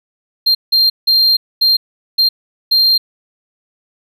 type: tone bursts at uneven times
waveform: triangle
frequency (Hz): 4186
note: C8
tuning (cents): 0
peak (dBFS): -7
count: 6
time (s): 0.46-0.55 / 0.72-0.9 / 1.07-1.37 / 1.61-1.77 / 2.18-2.29 / 2.71-2.98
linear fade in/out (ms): 10
effects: none